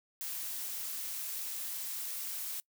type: noise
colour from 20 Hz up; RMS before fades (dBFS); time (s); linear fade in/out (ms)
blue; -39; 0.21-2.6; 0
effects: noise-tail reverb RT60 0.1 s tail -24 dB re dry